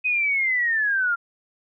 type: linear sweep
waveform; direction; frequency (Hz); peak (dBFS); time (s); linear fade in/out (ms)
sine; down; 2527 to 1372; -19; 0.04-1.16; 20
effects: none